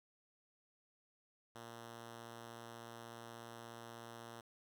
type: tone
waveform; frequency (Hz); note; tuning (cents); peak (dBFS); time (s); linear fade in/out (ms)
5% pulse; 116.54; A#2; 0; -39; 1.55-4.41; 5
effects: none